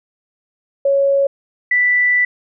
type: tone pair in turn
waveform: sine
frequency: 554.4 / 1975.7 Hz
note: C#5 / B6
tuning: 0 / 0 cents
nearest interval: octave + minor seventh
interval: 2200 cents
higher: second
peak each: -11 dBFS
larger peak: neither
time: 0.85-1.27 / 1.71-2.25 s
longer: second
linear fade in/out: 5 ms
effects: none